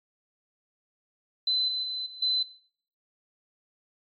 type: tone with level steps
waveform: sine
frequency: 4035 Hz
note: B7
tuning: 36 cents sharp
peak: -22 / -26 / -29 / -39 / -22 dBFS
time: 1.47-2.43 s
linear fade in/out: 5 ms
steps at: 1.68 / 1.83 / 2.06 / 2.22 s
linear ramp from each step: 5 ms
effects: noise-tail reverb RT60 0.6 s tail -24 dB re dry + MP3 64 kbps